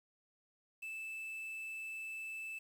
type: tone with quantisation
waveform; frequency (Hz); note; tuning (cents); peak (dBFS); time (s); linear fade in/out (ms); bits
triangle; 2634; E7; -2; -40; 0.82-2.59; 10; 10
effects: none